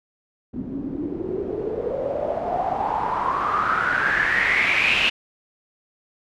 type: noise with low-pass filter sweep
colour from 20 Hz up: white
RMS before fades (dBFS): -23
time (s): 0.53-5.1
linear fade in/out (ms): 10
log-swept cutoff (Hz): 240 to 2800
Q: 8.2
effects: none